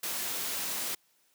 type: noise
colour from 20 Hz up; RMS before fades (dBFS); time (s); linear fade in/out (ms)
white; -34; 0.03-0.95; 5
effects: white hiss -69 dBFS RMS until 1.34 s + high-pass 150 Hz 12 dB/octave